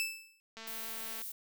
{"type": "tone with exponential decay", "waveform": "sawtooth", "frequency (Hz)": 2635, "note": "E7", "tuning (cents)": -1, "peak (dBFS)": -26, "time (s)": [0, 0.4], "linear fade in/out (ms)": 0, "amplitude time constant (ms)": 86}
{"type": "click train", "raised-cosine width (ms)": 0.2, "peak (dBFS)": -30, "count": 146, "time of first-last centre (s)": [0.57, 1.217], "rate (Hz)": 224}
{"type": "noise", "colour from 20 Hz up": "violet", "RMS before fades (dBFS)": -42, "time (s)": [0.67, 1.32], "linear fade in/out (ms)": 5}
{"effects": []}